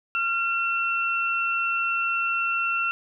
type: tone pair together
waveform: sine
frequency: 1378 / 2704 Hz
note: F6 / E7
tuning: -24 / +43 cents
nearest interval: octave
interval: 1167 cents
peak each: -25 dBFS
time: 0.15-2.91 s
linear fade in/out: 0 ms
effects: none